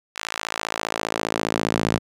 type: tone with high-pass filter sweep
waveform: sawtooth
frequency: 55 Hz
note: A1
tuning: in tune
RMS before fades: -26 dBFS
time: 0.15-1.99 s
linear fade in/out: 20 ms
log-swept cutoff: 1600 to 150 Hz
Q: 0.82
effects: low-pass 9000 Hz 12 dB/octave